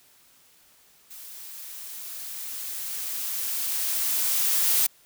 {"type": "noise with level ramp", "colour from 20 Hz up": "blue", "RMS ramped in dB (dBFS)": [-43, -21], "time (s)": [1.1, 4.87], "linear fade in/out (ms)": 10, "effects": ["white hiss -58 dBFS RMS until 5.05 s"]}